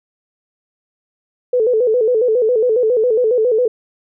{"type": "tone with vibrato", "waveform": "sine", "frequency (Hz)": 466.6, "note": "A#4", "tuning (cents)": 2, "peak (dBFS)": -11, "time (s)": [1.53, 3.68], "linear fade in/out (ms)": 5, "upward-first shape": "square", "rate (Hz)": 7.3, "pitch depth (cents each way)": 110, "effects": []}